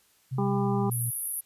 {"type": "tone with pitch glide", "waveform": "sine", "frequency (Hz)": [130.81, 118.58], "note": ["C3", "A#2"], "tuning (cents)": [0, 30], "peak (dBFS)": -28, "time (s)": [0.31, 1.11], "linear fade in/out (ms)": 20, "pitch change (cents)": -170, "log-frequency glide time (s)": [0.5, 0.99]}
{"type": "harmonic tone", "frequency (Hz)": 199.4, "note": "G3", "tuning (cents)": 30, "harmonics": [1, 2, 4, 5, 6], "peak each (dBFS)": [-27, -30, -33, -37, -39], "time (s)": [0.38, 0.9], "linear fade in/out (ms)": 5}
{"type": "band-pass noise", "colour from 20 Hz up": "white", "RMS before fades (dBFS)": -33, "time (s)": [0.91, 1.41], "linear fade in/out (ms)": 10, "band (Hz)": [10000, 12000], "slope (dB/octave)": 96}
{"effects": ["white hiss -64 dBFS RMS until 1.45 s", "resampled to 32000 Hz"]}